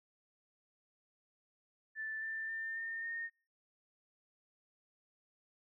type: tone with pitch steps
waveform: sine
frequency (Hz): 1760 / 1779.4 / 1799.1 / 1818.9 / 1839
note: A6 / A6 / A6 / A#6 / A#6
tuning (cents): 0 / +19 / +38 / -43 / -24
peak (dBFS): -38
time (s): 1.95-3.3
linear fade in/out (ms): 50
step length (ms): 270
effects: noise-tail reverb RT60 0.4 s tail -26 dB re dry